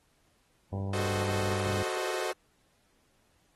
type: harmonic tone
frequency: 97.9 Hz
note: G2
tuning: 2 cents flat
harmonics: 1 / 2 / 3 / 4 / 5 / 6 / 7 / 8 / 9 / 10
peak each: -32 / -38 / -46 / -46 / -47 / -48 / -52 / -51 / -55 / -54 dBFS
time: 0.72-1.83 s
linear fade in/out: 10 ms
type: chord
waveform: sawtooth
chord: F# diminished seventh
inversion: none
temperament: equal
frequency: 370 / 440 / 523.3 / 622.3 Hz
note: F#4 / A4 / C5 / Eb5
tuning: 0 / 0 / 0 / 0 cents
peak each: -31 / -34 / -34 / -35 dBFS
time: 0.93-2.32 s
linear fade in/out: 5 ms
effects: pink hiss -70 dBFS RMS until 3.55 s + AAC 32 kbps